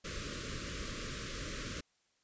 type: band-stop noise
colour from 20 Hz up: pink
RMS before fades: -41 dBFS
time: 0.04-1.81 s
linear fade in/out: 10 ms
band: 600 to 1100 Hz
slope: 96 dB/octave
effects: white hiss -75 dBFS RMS until 2.23 s + resampled to 16000 Hz